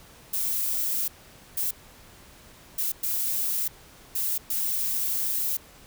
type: noise bursts at uneven times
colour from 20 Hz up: violet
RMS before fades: -27 dBFS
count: 6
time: 0.33-1.08 / 1.57-1.71 / 2.78-2.92 / 3.03-3.68 / 4.15-4.38 / 4.5-5.57 s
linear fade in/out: 5 ms
effects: pink hiss -51 dBFS RMS until 5.86 s